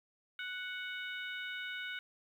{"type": "harmonic tone", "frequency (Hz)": 740, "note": "F#5", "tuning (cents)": 0, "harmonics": [2, 3, 4, 5], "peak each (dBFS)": [-41, -45, -47, -49], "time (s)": [0.39, 1.99], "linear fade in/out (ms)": 2, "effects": ["11-bit"]}